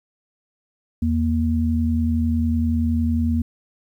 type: tone pair together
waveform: sine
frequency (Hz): 81.98 / 235.1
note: E2 / A#3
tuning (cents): -9 / +15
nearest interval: octave + tritone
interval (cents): 1824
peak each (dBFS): -20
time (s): 1.02-3.42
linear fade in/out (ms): 5
effects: 9-bit